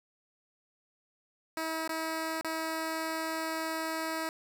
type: tone with dropouts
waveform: 10% pulse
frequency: 321.5 Hz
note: E4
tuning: 43 cents flat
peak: -24 dBFS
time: 1.57-4.29 s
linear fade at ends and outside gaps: 1 ms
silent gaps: 1.877-1.893 / 2.411-2.446 s
effects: none